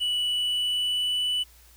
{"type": "tone with pitch glide", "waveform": "triangle", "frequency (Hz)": [2952, 2976], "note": ["F#7", "F#7"], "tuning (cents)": [-5, 9], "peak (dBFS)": -22, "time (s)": [0, 1.44], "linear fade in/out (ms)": 20, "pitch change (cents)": 14, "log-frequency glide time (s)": [0.17, 1.29], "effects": ["added 59 Hz sine -54 dBFS peak until 1.76 s", "white hiss -56 dBFS RMS until 1.76 s"]}